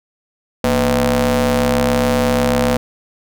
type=ring-modulated tone; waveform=sawtooth; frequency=134.3 Hz; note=C3; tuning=46 cents sharp; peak=-6 dBFS; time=0.64-2.77 s; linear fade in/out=0 ms; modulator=369 Hz; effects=none